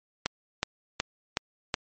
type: click train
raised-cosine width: 0.2 ms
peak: -8 dBFS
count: 5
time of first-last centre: 0.26-1.741 s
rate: 2.7 Hz
effects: MP3 32 kbps